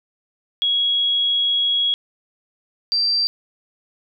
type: tone pair in turn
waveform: sine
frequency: 3322 / 4698 Hz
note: G#7 / D8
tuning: 0 / 0 cents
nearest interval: tritone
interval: 600 cents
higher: second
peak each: -16 dBFS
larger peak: neither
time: 0.62-1.94 / 2.92-3.27 s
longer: first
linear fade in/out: 0 ms
effects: none